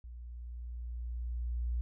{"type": "tone with level ramp", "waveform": "sine", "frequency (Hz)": 59.6, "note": "A#1", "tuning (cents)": 39, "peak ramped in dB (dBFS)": [-44, -30], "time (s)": [0.04, 1.81], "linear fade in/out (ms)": 0, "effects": []}